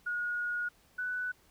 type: tone pair in turn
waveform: sine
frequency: 1444 / 1489.8 Hz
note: F#6 / F#6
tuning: -43 / +11 cents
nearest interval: minor second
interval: 54 cents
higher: second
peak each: -31 / -32 dBFS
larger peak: first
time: 0.06-0.69 / 0.98-1.32 s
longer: first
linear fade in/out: 10 ms
effects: pink hiss -65 dBFS RMS until 1.5 s